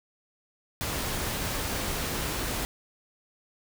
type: noise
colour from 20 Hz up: pink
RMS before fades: -31 dBFS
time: 0.81-2.65 s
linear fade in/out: 0 ms
effects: none